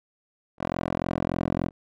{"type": "tone with band-pass filter sweep", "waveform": "10% pulse", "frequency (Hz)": 43.46, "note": "F1", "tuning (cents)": -8, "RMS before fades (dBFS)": -28, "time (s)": [0.58, 1.71], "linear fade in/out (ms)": 50, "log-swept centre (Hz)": [690, 340], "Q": 0.77, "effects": []}